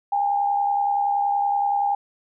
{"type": "tone pair together", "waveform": "sine", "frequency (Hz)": [809.4, 880], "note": ["G#5", "A5"], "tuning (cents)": [-45, 0], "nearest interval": "minor second", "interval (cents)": 145, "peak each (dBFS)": [-19, -29], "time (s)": [0.12, 1.95], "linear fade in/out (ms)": 5, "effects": []}